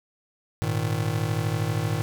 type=chord; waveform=square; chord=Ab suspended second; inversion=none; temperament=just; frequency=103.83 / 116.8 / 155.74 Hz; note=Ab2 / Bb2 / Eb3; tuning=0 / +4 / +2 cents; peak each=-29 dBFS; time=0.62-2.02 s; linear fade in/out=0 ms; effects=none